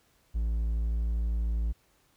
triangle tone, 56.3 Hz, A1, 40 cents sharp, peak -24 dBFS, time 0.34-1.73 s, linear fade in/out 20 ms, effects pink hiss -67 dBFS RMS until 2.16 s

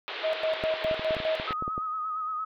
white band-pass noise, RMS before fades -36 dBFS, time 0.08-1.53 s, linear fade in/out 0 ms, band 340 to 3800 Hz, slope 48 dB/octave
sine tone with tremolo, 635 Hz, D#5, 35 cents sharp, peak -24 dBFS, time 0.23-1.45 s, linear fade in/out 20 ms, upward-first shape square, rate 4.9 Hz, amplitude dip 75%
clicks, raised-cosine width 2 ms, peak -22 dBFS, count 12, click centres 0.638 / 0.848 / 0.912 / 0.995 / 1.108 / 1.167 / 1.202 / 1.399 / 1.508 / 1.624 / 1.679 / 1.779 s
sine tone with vibrato, 1262 Hz, D#6, 24 cents sharp, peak -29 dBFS, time 1.47-2.45 s, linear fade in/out 10 ms, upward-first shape sine, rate 8.7 Hz, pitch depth 40 cents each way
effects none

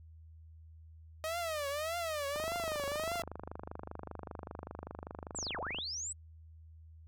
sawtooth tone with vibrato, 622.3 Hz, D#5, in tune, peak -31 dBFS, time 1.24-3.22 s, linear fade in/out 0 ms, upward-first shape triangle, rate 1.7 Hz, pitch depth 210 cents each way
click train, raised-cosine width 1 ms, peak -28 dBFS, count 87, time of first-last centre 2.36-5.786 s, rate 25.1 Hz
sine linear two-way sweep, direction down then up, 8140 to 411.1 to 8140 Hz, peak -37 dBFS, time 5.35-6.13 s, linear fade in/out 10 ms, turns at 5.59 s
effects added 80 Hz sine -52 dBFS peak until 7.07 s

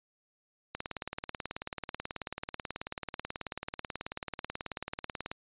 click train, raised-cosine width 0.3 ms, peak -20 dBFS, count 85, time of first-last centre 0.75-5.315 s, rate 18.4 Hz, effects resampled to 8000 Hz

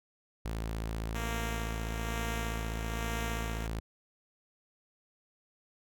sawtooth tone, 55.3 Hz, A1, 9 cents sharp, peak -30 dBFS, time 0.45-3.8 s, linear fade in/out 5 ms
5% pulse tone with tremolo, 231.8 Hz, A#3, 10 cents flat, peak -24 dBFS, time 1.15-3.67 s, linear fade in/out 2 ms, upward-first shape sine, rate 1.1 Hz, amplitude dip 55%
effects none

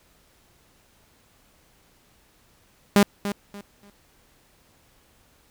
sawtooth tone with echo, 202.4 Hz, G#3, 44 cents flat, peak -9 dBFS, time 2.96-3.03 s, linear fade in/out 0 ms, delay 290 ms, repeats 3, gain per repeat -12 dB, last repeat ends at 3.9 s, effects pink hiss -60 dBFS RMS until 5.5 s

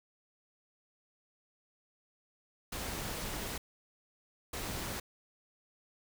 pink noise bursts at uneven times, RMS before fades -39 dBFS, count 2, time 2.72-3.58 / 4.53-5 s, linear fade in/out 5 ms, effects none

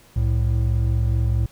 triangle tone pair together, 65.31 / 110 Hz, C2 / A2, -3 / 0 cents, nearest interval major sixth, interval 903 cents, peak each -18 dBFS, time 0.16-1.46 s, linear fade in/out 5 ms, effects pink hiss -52 dBFS RMS until 1.51 s

